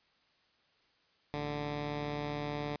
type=tone pair together; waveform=10% pulse; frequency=55.27 / 146.83 Hz; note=A1 / D3; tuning=+8 / 0 cents; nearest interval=octave + perfect fourth; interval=1692 cents; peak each=-38 / -27 dBFS; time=1.34-2.76 s; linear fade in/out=0 ms; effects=white hiss -70 dBFS RMS until 2.8 s + resampled to 11025 Hz